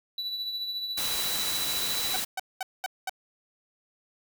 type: tone with tremolo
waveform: triangle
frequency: 3951 Hz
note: B7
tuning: in tune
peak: -27 dBFS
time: 0.18-2.2 s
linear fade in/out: 2 ms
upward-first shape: triangle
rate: 14 Hz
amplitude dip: 50%
type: noise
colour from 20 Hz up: white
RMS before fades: -31 dBFS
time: 0.97-2.25 s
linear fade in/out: 10 ms
type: tone bursts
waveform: sawtooth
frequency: 756 Hz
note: F#5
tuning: 37 cents sharp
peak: -25 dBFS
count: 5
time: 2.14-3.095 s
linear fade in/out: 2 ms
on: 23 ms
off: 210 ms
effects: none